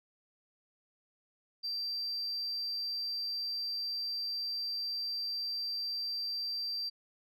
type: tone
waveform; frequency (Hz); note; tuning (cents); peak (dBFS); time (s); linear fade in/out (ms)
sine; 4698; D8; 0; -32; 1.63-6.9; 20
effects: tanh soft clip ceiling -31 dBFS